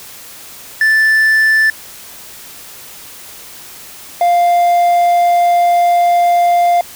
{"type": "tone pair in turn", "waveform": "triangle", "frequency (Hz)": [1760, 698.5], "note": ["A6", "F5"], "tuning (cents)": [0, 0], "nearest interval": "octave + major third", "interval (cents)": 1600, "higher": "first", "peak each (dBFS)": -6, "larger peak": "neither", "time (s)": [[0.81, 1.7], [4.21, 6.81]], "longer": "second", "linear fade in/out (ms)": 2, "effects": ["white hiss -34 dBFS RMS until 6.95 s"]}